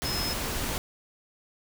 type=tone in noise; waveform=sine; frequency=5160 Hz; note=E8; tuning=38 cents flat; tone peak=-31 dBFS; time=0.05-0.33 s; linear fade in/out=0 ms; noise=pink; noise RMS=-31 dBFS; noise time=0.02-0.78 s; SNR=-3 dB; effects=none